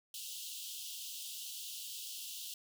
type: high-pass noise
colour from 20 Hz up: pink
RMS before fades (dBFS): -45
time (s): 0.14-2.54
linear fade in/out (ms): 2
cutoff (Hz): 2800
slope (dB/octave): 96
effects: none